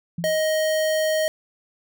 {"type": "tone with exponential decay", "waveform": "sine", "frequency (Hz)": 170, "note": "F3", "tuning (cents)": -46, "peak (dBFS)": -23, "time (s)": [0.18, 0.44], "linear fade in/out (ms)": 5, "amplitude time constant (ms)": 56}
{"type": "tone", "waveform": "square", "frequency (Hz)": 626, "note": "D#5", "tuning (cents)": 10, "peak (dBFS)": -20, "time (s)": [0.24, 1.28], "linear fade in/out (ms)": 0}
{"effects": []}